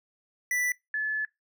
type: tone pair in turn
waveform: square / sine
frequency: 1975.5 / 1725.2 Hz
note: B6 / A6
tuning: 0 / -35 cents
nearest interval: major second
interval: 235 cents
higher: first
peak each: -26 dBFS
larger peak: neither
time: 0.51-0.72 / 0.94-1.25 s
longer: second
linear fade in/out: 2 ms
effects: noise-tail reverb RT60 0.2 s tail -23 dB re dry